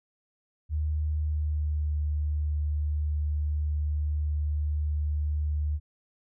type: tone with pitch glide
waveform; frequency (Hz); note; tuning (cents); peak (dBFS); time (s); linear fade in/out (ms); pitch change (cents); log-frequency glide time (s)
sine; 76.3 to 74.86; D#2 to D2; -33 to +34; -25; 0.69-5.8; 50; -33; 1.2-1.86
effects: none